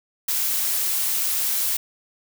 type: noise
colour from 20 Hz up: blue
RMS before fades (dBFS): -23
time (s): 0.28-1.77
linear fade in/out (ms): 5
effects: none